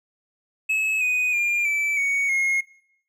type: tone with pitch steps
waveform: triangle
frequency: 2584 / 2492 / 2403 / 2317 / 2234 / 2154 Hz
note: E7 / D#7 / D7 / D7 / C#7 / C7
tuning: -35 / +2 / +39 / -24 / +13 / +50 cents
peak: -18 dBFS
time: 0.69-2.61 s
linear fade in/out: 10 ms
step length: 320 ms
effects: noise-tail reverb RT60 0.7 s tail -20 dB re dry